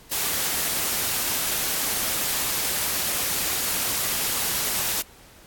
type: noise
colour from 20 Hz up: white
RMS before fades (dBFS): -25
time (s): 0.11-5.02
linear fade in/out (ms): 10
effects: pink hiss -50 dBFS RMS until 5.46 s + AAC 64 kbps